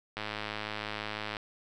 click train, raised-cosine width 0.3 ms, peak -19 dBFS, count 128, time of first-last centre 0.17-1.368 s, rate 106 Hz, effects none

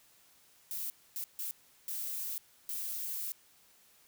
violet noise bursts at uneven times, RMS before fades -38 dBFS, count 5, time 0.71-0.9 / 1.16-1.24 / 1.39-1.51 / 1.88-2.38 / 2.69-3.32 s, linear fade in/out 0 ms, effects white hiss -64 dBFS RMS until 4.07 s

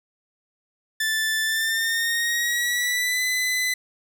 sawtooth tone with pitch glide, 1760 to 2010 Hz, A6 to B6, 0 to +30 cents, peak -18 dBFS, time 1-3.74 s, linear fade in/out 5 ms, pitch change +230 cents, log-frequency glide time 1.44-3.23 s, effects none

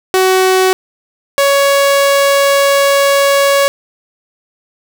sawtooth tone pair in turn, 375.1 / 558.5 Hz, F#4 / C#5, +24 / +13 cents, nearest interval perfect fifth, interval 689 cents, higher second, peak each -4 dBFS, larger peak neither, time 0.14-0.73 / 1.38-3.68 s, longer second, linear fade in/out 0 ms, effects none

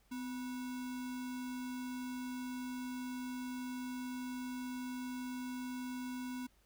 sine tone with sample-and-hold, 253.4 Hz, B3, 45 cents sharp, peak -39 dBFS, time 0.11-6.47 s, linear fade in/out 10 ms, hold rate 1225 Hz, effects added 50 Hz sine -70 dBFS peak until 6.65 s + pink hiss -72 dBFS RMS until 6.65 s

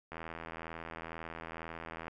click train, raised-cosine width 0.5 ms, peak -27 dBFS, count 162, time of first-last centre 0.12-2.081 s, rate 82.1 Hz, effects none

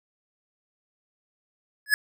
square tone with exponential growth, 1700 Hz, G#6, 40 cents sharp, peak -13 dBFS, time 1.86-1.94 s, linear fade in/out 1 ms, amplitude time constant 16 ms, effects none

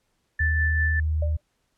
sine tone with tremolo, 1760 Hz, A6, in tune, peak -22 dBFS, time 0.39-1 s, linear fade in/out 5 ms, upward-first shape sine, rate 5.1 Hz, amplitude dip 35%
sine tone, 77.78 Hz, D#2, in tune, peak -21 dBFS, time 0.4-1.37 s, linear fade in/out 10 ms
sine tone with exponential decay, 592 Hz, D5, 14 cents sharp, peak -27 dBFS, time 1.22-1.41 s, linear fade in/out 5 ms, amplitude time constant 40 ms
effects pink hiss -72 dBFS RMS until 1.77 s + low-pass 11000 Hz 12 dB/octave

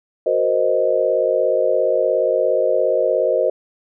sine chord, C half-diminished seventh, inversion second, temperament equal, 370 / 466.2 / 523.3 / 622.3 Hz, Gb4 / Bb4 / C5 / Eb5, 0 / 0 / 0 / 0 cents, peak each -24 / -21 / -18 / -19 dBFS, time 0.26-3.5 s, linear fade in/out 5 ms, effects none

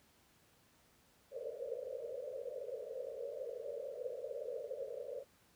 pink band-pass noise, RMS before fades -44 dBFS, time 1.31-5.25 s, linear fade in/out 50 ms, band 450 to 590 Hz, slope 96 dB/octave, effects pink hiss -69 dBFS RMS until 5.55 s + high-pass 60 Hz 12 dB/octave

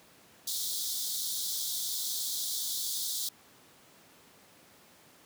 pink high-pass noise, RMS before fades -34 dBFS, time 0.47-3.29 s, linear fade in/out 5 ms, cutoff 3400 Hz, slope 96 dB/octave, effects pink hiss -58 dBFS RMS until 5.25 s + high-pass 150 Hz 12 dB/octave

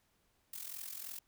blue noise with amplitude modulation, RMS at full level -42 dBFS, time 0.53-1.19 s, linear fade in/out 5 ms, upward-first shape sine, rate 43.1 Hz, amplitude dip 75%, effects pink hiss -75 dBFS RMS until 1.27 s

